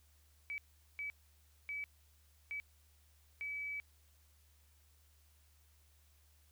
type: tone bursts at uneven times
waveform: sine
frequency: 2291 Hz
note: D7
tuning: 44 cents flat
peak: -39 dBFS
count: 5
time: 0.5-0.58 / 0.99-1.1 / 1.69-1.84 / 2.51-2.6 / 3.41-3.8 s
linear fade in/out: 0 ms
effects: added 74 Hz sine -66 dBFS peak until 6.51 s + white hiss -72 dBFS RMS until 6.51 s

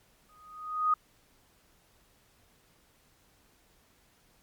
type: tone with exponential growth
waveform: sine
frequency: 1244.5 Hz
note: D#6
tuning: in tune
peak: -20 dBFS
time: 0.29-0.94 s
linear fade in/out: 5 ms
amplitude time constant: 140 ms
effects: pink hiss -65 dBFS RMS until 4.42 s + MP3 96 kbps

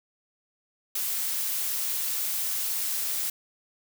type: noise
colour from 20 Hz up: blue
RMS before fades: -29 dBFS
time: 0.95-3.3 s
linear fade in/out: 5 ms
effects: none

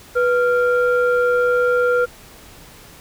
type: tone pair together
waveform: sine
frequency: 491.5 / 1390.2 Hz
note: B4 / F6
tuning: -8 / -8 cents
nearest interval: octave + tritone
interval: 1800 cents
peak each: -14 / -18 dBFS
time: 0.15-2.06 s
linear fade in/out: 20 ms
effects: tanh soft clip ceiling -8 dBFS + pink hiss -43 dBFS RMS until 3 s

